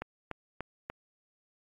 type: click train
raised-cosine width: 0.5 ms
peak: -21 dBFS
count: 4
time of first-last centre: 0.02-0.9 s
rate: 3.41 Hz
effects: AAC 64 kbps